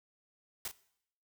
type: noise with echo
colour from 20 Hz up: white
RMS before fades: -38 dBFS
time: 0.65-0.68 s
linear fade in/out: 2 ms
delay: 34 ms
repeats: 1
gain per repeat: -9 dB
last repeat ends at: 0.714 s
effects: noise-tail reverb RT60 0.7 s tail -19 dB re dry